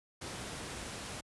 pink noise, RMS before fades -42 dBFS, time 0.21-1.21 s, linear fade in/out 10 ms, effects high-pass 60 Hz 12 dB/octave + resampled to 24000 Hz

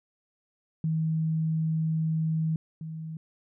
sine tone pair in turn, 159.6 / 159.6 Hz, D#3 / D#3, +44 / +44 cents, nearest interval unison, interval 0 cents, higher neither, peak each -24 / -34 dBFS, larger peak first, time 0.84-2.56 / 2.81-3.17 s, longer first, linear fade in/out 2 ms, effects none

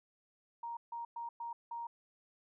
sine tone bursts at uneven times, 936 Hz, A#5, 7 cents sharp, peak -39 dBFS, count 5, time 0.63-0.77 / 0.92-1.05 / 1.16-1.29 / 1.4-1.53 / 1.71-1.87 s, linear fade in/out 5 ms, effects none

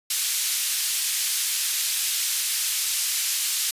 white band-pass noise, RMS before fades -25 dBFS, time 0.1-3.71 s, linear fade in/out 5 ms, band 2700 to 12000 Hz, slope 12 dB/octave, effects resampled to 32000 Hz

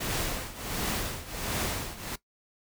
pink noise with tremolo, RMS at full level -29 dBFS, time 0-2.16 s, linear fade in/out 10 ms, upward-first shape triangle, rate 1.4 Hz, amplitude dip 85%, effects noise-tail reverb RT60 0.1 s tail -18 dB re dry

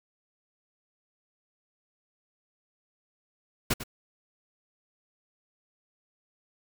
pink noise with echo, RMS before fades -25 dBFS, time 3.7-3.74 s, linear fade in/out 10 ms, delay 98 ms, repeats 1, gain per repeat -12 dB, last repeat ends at 3.838 s, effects none

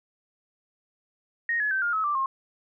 sine tone with pitch steps, 1864.7 / 1700.1 / 1550 / 1413.2 / 1288.4 / 1174.7 / 1071 Hz, A#6 / G#6 / G6 / F6 / E6 / D6 / C6, 0 / +40 / -20 / +20 / -40 / 0 / +40 cents, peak -23 dBFS, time 1.49-2.26 s, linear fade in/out 2 ms, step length 110 ms, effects none

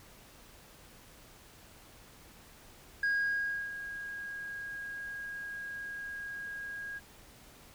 sine tone with ADSR envelope, 1636 Hz, G#6, 26 cents flat, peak -24 dBFS, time 3.03-7 s, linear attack 4 ms, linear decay 670 ms, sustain -14 dB, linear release 28 ms, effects tanh soft clip ceiling -26 dBFS + pink hiss -56 dBFS RMS until 7.74 s

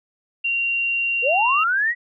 sine tone, 2760 Hz, F7, 21 cents flat, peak -19 dBFS, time 0.44-1.64 s, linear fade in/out 10 ms
sine linear sweep, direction up, 453.6 to 1968 Hz, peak -17 dBFS, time 1.22-1.95 s, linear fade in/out 50 ms
effects none

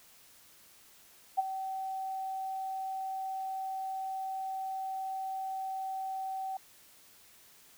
sine tone with ADSR envelope, 766 Hz, G5, 40 cents flat, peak -22 dBFS, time 1.37-6.57 s, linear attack 21 ms, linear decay 22 ms, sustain -12 dB, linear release 3 ms, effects white hiss -59 dBFS RMS until 7.77 s

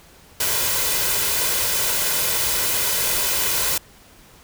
white noise with comb filter, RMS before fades -21 dBFS, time 0.4-3.78 s, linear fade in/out 5 ms, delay 2 ms, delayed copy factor +0.5, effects pink hiss -49 dBFS RMS until 4.43 s

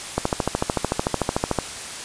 click train, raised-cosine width 1 ms, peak -5 dBFS, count 20, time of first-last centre 0.18-1.587 s, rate 13.5 Hz, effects white hiss -33 dBFS RMS until 2.04 s + resampled to 22050 Hz

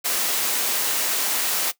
white high-pass noise, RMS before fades -23 dBFS, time 0.04-1.72 s, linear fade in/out 20 ms, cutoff 280 Hz, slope 12 dB/octave, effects noise-tail reverb RT60 0.1 s tail -17 dB re dry

